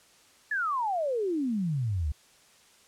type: exponential sweep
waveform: sine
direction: down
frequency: 1760 to 68.3 Hz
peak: -26 dBFS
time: 0.51-2.12 s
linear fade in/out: 5 ms
effects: white hiss -59 dBFS RMS until 2.87 s + low-pass 9000 Hz 12 dB/octave